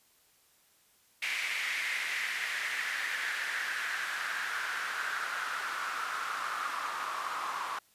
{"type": "noise with band-pass filter sweep", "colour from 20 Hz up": "white", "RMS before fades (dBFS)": -35, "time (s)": [1.22, 7.79], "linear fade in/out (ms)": 5, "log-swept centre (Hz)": [2200, 1100], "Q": 4.2, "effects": ["white hiss -66 dBFS RMS until 7.94 s", "resampled to 32000 Hz"]}